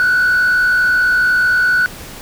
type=tone with frequency modulation; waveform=sine; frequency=1480 Hz; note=F#6; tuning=in tune; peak=-8 dBFS; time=0-1.86 s; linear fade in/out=0 ms; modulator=60.3 Hz; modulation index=0.53; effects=tanh soft clip ceiling -9 dBFS + pink hiss -33 dBFS RMS until 2.21 s